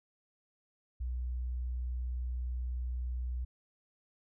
sine tone, 61.7 Hz, B1, 1 cent flat, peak -33 dBFS, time 1-3.45 s, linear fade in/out 10 ms, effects none

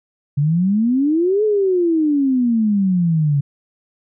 sine exponential two-way sweep, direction up then down, 138.59 to 435.1 to 138.59 Hz, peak -13 dBFS, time 0.37-3.41 s, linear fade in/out 10 ms, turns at 1.44 s, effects none

